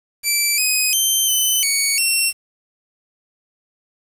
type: tone with pitch steps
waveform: 10% pulse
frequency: 2330 / 2511 / 3115 / 3034 / 2237 / 2718 Hz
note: D7 / D#7 / G7 / F#7 / C#7 / F7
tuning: -14 / +15 / -12 / +43 / +15 / -48 cents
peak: -7 dBFS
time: 0.23-2.33 s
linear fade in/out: 50 ms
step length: 350 ms
effects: resampled to 32000 Hz + 7-bit